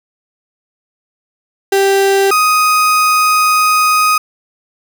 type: tone pair in turn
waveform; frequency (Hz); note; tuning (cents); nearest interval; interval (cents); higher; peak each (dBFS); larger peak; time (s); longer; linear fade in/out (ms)
35% pulse; 392 / 1249.9; G4 / D#6; 0 / +7; octave + minor sixth; 2007; second; -7; neither; 1.72-2.31 / 2.31-4.18; second; 5
effects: none